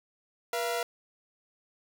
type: tone pair together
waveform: sawtooth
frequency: 480 / 682 Hz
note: B4 / F5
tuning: -49 / -41 cents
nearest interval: tritone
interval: 608 cents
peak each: -28 / -28 dBFS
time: 0.53-0.83 s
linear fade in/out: 2 ms
effects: none